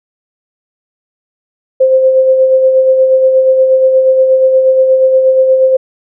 sine tone with tremolo, 523.3 Hz, C5, in tune, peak -3 dBFS, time 1.8-5.77 s, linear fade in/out 10 ms, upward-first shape sine, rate 8.4 Hz, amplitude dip 40%, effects none

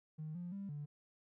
triangle tone with pitch steps, 155.2 / 175.6 / 198.1 / 146.5 Hz, D#3 / F3 / G3 / D3, -4 / +10 / +18 / -4 cents, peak -38 dBFS, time 0.18-0.86 s, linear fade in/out 20 ms, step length 170 ms, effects tanh soft clip ceiling -39 dBFS

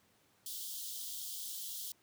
white high-pass noise, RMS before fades -43 dBFS, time 0.46-1.92 s, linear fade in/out 2 ms, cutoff 3000 Hz, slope 96 dB/octave, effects pink hiss -70 dBFS RMS until 2.02 s + high-pass 100 Hz 12 dB/octave

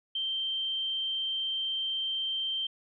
sine tone, 3136 Hz, G7, in tune, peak -29 dBFS, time 0.15-2.67 s, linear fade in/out 5 ms, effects none

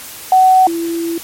sine tone pair in turn, 750 / 334.7 Hz, F#5 / E4, +23 / +26 cents, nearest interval octave + major second, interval 1397 cents, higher first, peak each -5 / -16 dBFS, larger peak first, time 0.32-0.67 / 0.67-1.18 s, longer second, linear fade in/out 2 ms, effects white hiss -31 dBFS RMS until 1.23 s + MP3 64 kbps

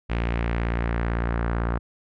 sawtooth tone with low-pass filter sweep, 57.9 Hz, A#1, 11 cents flat, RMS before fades -25 dBFS, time 0.09-1.79 s, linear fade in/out 20 ms, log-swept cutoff 2500 to 1400 Hz, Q 2, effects none

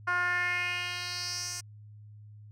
10% pulse tone with band-pass filter sweep, 355.8 Hz, F4, 32 cents sharp, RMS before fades -32 dBFS, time 0.07-1.61 s, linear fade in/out 10 ms, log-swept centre 1300 to 7100 Hz, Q 3.2, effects added 105 Hz sine -47 dBFS peak until 2.51 s

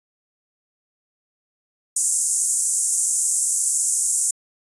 pink band-pass noise, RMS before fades -21 dBFS, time 1.96-4.31 s, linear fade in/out 5 ms, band 7000 to 10000 Hz, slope 48 dB/octave, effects resampled to 24000 Hz

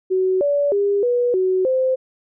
sine tone with pitch steps, 374.3 / 574 / 403.4 / 486.8 / 373.1 / 519 Hz, F#4 / D5 / G4 / B4 / F#4 / C5, +20 / -40 / +50 / -25 / +14 / -14 cents, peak -15 dBFS, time 0.1-1.96 s, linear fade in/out 20 ms, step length 310 ms, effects none

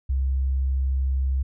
sine tone, 66.4 Hz, C2, 26 cents sharp, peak -20 dBFS, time 0.09-1.43 s, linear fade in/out 10 ms, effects none

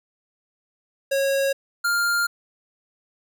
square tone pair in turn, 548 / 1401.4 Hz, C#5 / F6, -20 / +6 cents, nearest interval octave + major third, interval 1626 cents, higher second, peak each -20 dBFS, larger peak neither, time 1.11-1.53 / 1.84-2.27 s, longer second, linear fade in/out 10 ms, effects none

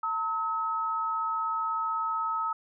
sine tone pair together, 904 / 1283.6 Hz, A5 / E6, +47 / -46 cents, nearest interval tritone, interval 607 cents, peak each -33 / -28 dBFS, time 0.03-2.53 s, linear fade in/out 5 ms, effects none

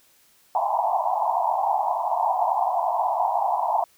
pink band-pass noise, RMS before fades -23 dBFS, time 0.55-3.84 s, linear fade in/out 2 ms, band 670 to 1000 Hz, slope 96 dB/octave, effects white hiss -59 dBFS RMS until 3.97 s

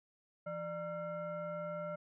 sine tone with frequency modulation, 597 Hz, D5, 28 cents sharp, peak -38 dBFS, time 0.46-1.96 s, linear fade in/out 10 ms, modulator 766 Hz, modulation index 0.88, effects none

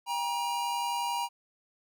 square tone pair together, 798.9 / 950 Hz, G5 / A#5, +33 / +33 cents, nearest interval minor third, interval 300 cents, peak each -36 / -31 dBFS, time 0.06-1.29 s, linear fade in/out 50 ms, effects none

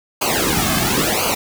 pink noise with flanger, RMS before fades -18 dBFS, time 0.21-1.35 s, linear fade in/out 10 ms, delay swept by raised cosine 0.54 to 2.14 ms, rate 0.96 Hz, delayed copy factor -1, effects none

